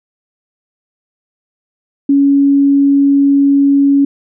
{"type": "tone", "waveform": "sine", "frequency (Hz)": 279.6, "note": "C#4", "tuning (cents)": 15, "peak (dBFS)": -6, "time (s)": [2.09, 4.05], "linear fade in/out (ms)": 5, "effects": []}